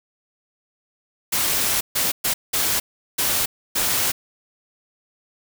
white noise bursts at uneven times, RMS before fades -21 dBFS, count 6, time 1.32-1.81 / 1.95-2.12 / 2.24-2.34 / 2.53-2.8 / 3.18-3.46 / 3.75-4.12 s, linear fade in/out 10 ms, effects none

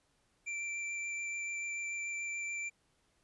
square tone with vibrato, 2349 Hz, D7, in tune, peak -37 dBFS, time 0.46-2.7 s, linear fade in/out 20 ms, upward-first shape sine, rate 6.9 Hz, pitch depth 9 cents each way, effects pink hiss -74 dBFS RMS until 3.23 s + resampled to 24000 Hz

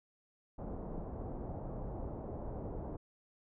pink low-pass noise, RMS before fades -42 dBFS, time 0.58-2.97 s, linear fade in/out 10 ms, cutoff 800 Hz, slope 24 dB/octave, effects none

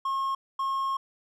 triangle tone pair in turn, 1080 / 1080 Hz, C#6 / C#6, -45 / -45 cents, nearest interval unison, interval 0 cents, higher neither, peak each -24 / -24 dBFS, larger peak neither, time 0.05-0.35 / 0.59-0.97 s, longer second, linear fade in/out 5 ms, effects none

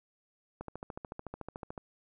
click train, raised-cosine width 1 ms, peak -26 dBFS, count 17, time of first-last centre 0.61-1.778 s, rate 13.7 Hz, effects none

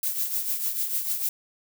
violet noise with tremolo, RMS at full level -25 dBFS, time 0.03-1.29 s, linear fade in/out 2 ms, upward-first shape triangle, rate 6.7 Hz, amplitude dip 65%, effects none

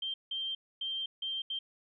sine tone bursts at uneven times, 3155 Hz, G7, 10 cents sharp, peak -33 dBFS, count 5, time 0.02-0.14 / 0.31-0.55 / 0.81-1.06 / 1.22-1.42 / 1.5-1.59 s, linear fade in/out 5 ms, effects none

